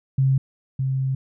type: tone pair in turn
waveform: sine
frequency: 133.9 / 132.98 Hz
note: C3 / C3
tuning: +40 / +28 cents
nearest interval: unison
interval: 12 cents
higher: first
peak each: -15 / -20 dBFS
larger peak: first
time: 0.18-0.38 / 0.79-1.15 s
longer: second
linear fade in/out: 5 ms
effects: none